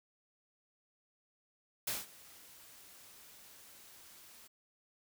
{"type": "noise with ADSR envelope", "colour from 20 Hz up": "white", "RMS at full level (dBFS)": -35, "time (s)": [1.87, 4.48], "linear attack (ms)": 6, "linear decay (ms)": 180, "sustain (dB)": -22, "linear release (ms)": 15, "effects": []}